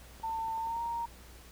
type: click train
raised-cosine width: 1 ms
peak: -38 dBFS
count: 8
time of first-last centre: 0.2-0.86 s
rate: 10.6 Hz
type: tone with pitch glide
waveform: sine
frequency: 898 to 932.9 Hz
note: A5 to A#5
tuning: +35 to +1 cents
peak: -32 dBFS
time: 0.23-1.06 s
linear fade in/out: 10 ms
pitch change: +66 cents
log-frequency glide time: 0.6-0.81 s
effects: added 60 Hz sine -53 dBFS peak until 1.51 s + pink hiss -55 dBFS RMS until 1.51 s